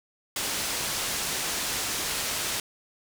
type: low-pass noise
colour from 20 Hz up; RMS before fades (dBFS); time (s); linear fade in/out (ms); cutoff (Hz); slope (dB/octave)
white; -30; 0.36-2.6; 2; 9100; 12
effects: none